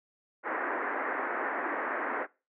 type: band-pass noise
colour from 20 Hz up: white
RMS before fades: -33 dBFS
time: 0.43-2.27 s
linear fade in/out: 50 ms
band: 260 to 1900 Hz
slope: 48 dB/octave
effects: noise-tail reverb RT60 0.3 s tail -22 dB re dry